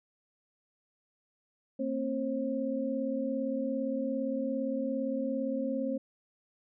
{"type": "tone cluster", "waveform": "sine", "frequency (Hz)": [229.4, 266.9, 535], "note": ["A#3", "C4", "C5"], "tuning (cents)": [-28, 35, 38], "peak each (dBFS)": [-35, -33, -34], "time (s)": [1.79, 5.98], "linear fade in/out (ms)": 10, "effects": []}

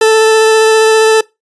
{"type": "tone with vibrato", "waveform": "40% pulse", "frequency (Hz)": 440, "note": "A4", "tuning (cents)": 0, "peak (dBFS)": -4, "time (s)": [0.01, 1.21], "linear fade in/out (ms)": 5, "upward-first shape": "sine", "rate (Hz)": 15, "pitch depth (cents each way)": 10, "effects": ["noise-tail reverb RT60 0.2 s tail -22 dB re dry", "resampled to 24000 Hz"]}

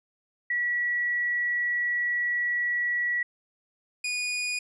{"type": "tone pair in turn", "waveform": ["sine", "sawtooth"], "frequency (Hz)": [1936, 2460], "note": ["B6", "D#7"], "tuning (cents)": [-35, -20], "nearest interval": "major third", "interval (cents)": 415, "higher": "second", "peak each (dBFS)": -24, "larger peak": "neither", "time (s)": [[0.5, 3.23], [4.04, 4.59]], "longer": "first", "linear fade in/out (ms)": 5, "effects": ["resampled to 22050 Hz"]}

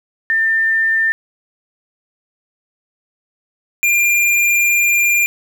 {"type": "tone pair in turn", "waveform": ["sine", "square"], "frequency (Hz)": [1796, 2397], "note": ["A6", "D7"], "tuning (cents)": [35, 35], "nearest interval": "perfect fourth", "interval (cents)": 500, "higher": "second", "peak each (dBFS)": -12, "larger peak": "neither", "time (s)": [[0.3, 1.12], [3.83, 5.26]], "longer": "second", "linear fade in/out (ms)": 0, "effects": ["8-bit"]}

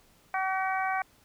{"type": "harmonic tone", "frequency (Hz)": 379.8, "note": "F#4", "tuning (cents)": 45, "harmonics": [2, 3, 4, 5, 6], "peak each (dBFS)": [-29, -34, -34, -38, -37], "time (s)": [0.34, 1.02], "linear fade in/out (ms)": 2, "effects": ["pink hiss -62 dBFS RMS until 1.24 s"]}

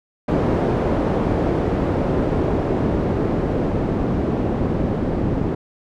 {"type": "noise with low-pass filter sweep", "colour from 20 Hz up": "white", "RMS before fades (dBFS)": -20, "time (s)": [0.28, 5.55], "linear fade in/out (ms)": 5, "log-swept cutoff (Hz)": [480, 320], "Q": 0.81, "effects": []}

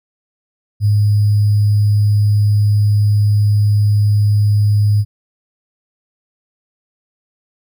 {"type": "tone with sample-and-hold", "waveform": "sine", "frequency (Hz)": 103.83, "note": "G#2", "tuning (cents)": 0, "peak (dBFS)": -9, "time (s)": [0.8, 5.05], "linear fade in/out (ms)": 50, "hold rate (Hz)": 4900, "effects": []}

